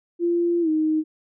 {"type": "tone with pitch glide", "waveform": "sine", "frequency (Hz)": [344.2, 312], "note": ["F4", "D#4"], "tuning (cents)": [-25, 5], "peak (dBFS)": -18, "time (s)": [0.19, 1.04], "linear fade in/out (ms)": 50, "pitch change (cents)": -170, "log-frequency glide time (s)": [0.61, 0.69], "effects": []}